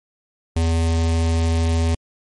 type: tone with notch filter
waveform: square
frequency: 82.41 Hz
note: E2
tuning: in tune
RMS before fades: -18 dBFS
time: 0.56-1.95 s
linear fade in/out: 5 ms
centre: 1400 Hz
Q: 1.7
effects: MP3 48 kbps